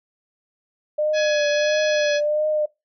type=tone with vibrato; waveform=sine; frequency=601 Hz; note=D5; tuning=40 cents sharp; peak=-18 dBFS; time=0.98-2.66 s; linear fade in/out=10 ms; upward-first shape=triangle; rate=1.5 Hz; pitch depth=44 cents each way
type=harmonic tone; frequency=840 Hz; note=G#5; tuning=19 cents sharp; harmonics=2 / 3 / 4 / 5 / 6 / 7; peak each=-25 / -29 / -31 / -33 / -35 / -36 dBFS; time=1.13-2.21 s; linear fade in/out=50 ms
effects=noise-tail reverb RT60 0.2 s tail -20 dB re dry